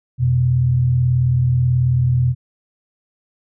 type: tone pair together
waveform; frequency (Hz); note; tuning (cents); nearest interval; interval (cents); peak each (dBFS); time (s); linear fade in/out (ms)
sine; 87.34 / 125.8; F2 / B2; +1 / +32; tritone; 631; -22 / -13; 0.18-2.35; 50
effects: none